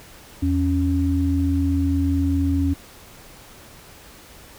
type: tone pair together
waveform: sine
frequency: 83.03 / 277.2 Hz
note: E2 / C#4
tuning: +13 / 0 cents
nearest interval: octave + major sixth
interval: 2087 cents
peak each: -20 dBFS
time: 0.42-2.74 s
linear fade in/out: 10 ms
effects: pink hiss -45 dBFS RMS until 4.58 s